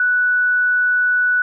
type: tone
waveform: sine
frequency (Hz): 1480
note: F#6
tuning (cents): 0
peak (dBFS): -13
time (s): 0-1.42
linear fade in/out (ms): 2
effects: none